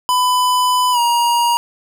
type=tone with pitch glide; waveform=square; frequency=1000 to 947.7 Hz; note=B5 to A#5; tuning=+21 to +28 cents; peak=-13 dBFS; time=0.09-1.57 s; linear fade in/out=0 ms; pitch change=-93 cents; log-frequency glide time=0.92-0.99 s; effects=9-bit